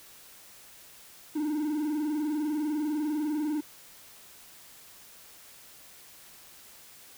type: tone with vibrato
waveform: triangle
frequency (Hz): 301.6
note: D4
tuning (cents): +46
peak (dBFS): -25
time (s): 1.35-3.61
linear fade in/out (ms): 10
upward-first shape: square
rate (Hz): 20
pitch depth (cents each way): 68
effects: white hiss -52 dBFS RMS until 7.17 s